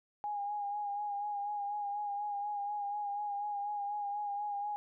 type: tone with vibrato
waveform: sine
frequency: 820 Hz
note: G#5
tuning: 22 cents flat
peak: -34 dBFS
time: 0.24-4.76 s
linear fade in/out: 0 ms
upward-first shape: sine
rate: 4.1 Hz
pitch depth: 31 cents each way
effects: none